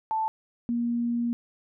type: tone pair in turn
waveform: sine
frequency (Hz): 880 / 236.9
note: A5 / A#3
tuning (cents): 0 / +28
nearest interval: octave + major seventh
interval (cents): 2272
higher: first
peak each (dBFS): -24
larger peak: neither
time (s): 0.11-0.28 / 0.69-1.33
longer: second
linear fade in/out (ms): 0
effects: none